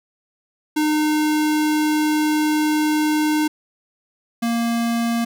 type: tone pair in turn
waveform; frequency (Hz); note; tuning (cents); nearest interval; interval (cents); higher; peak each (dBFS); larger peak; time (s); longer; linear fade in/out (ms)
square; 305 / 233; D#4 / A#3; -34 / -1; perfect fourth; 467; first; -17 / -19; first; 0.76-3.48 / 4.42-5.25; first; 10
effects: none